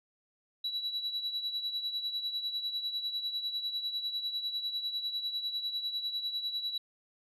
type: tone with tremolo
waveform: sine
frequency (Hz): 3924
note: B7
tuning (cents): -12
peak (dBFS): -28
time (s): 0.64-6.78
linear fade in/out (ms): 5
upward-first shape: triangle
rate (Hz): 10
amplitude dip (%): 75
effects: tanh soft clip ceiling -28 dBFS